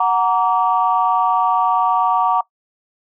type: chord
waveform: sine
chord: Gb augmented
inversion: none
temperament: equal with one note detuned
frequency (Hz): 740 / 932.3 / 1153.1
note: Gb5 / Bb5 / D6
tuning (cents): 0 / 0 / -32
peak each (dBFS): -17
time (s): 0-2.41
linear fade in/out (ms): 5
effects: noise-tail reverb RT60 0.1 s tail -20 dB re dry + tanh soft clip ceiling -3 dBFS